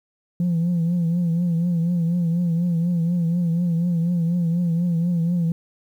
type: tone with vibrato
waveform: sine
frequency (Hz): 170.9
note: F3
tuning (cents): -37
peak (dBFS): -16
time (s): 0.4-5.52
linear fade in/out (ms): 2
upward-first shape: triangle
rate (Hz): 4.1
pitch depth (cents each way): 81
effects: tanh soft clip ceiling -16 dBFS + 9-bit